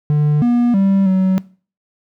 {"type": "tone with pitch steps", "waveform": "triangle", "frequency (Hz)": [148.9, 240.5, 195, 188.3], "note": ["D3", "B3", "G3", "F#3"], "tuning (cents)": [24, -46, -9, 31], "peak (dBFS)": -9, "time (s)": [0.1, 1.38], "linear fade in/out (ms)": 0, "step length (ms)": 320, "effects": ["noise-tail reverb RT60 0.4 s tail -21 dB re dry"]}